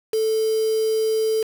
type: tone with quantisation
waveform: sine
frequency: 440 Hz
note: A4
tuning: in tune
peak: -18 dBFS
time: 0.13-1.43 s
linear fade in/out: 5 ms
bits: 5
effects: none